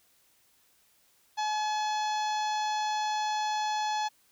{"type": "harmonic tone", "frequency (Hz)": 852, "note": "G#5", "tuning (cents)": 44, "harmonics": [1, 2, 3, 4, 5, 6, 7, 8], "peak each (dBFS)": [-28, -40, -44, -41, -42, -48, -45, -51], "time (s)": [1.37, 4.09], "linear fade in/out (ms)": 20, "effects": ["white hiss -66 dBFS RMS until 4.31 s"]}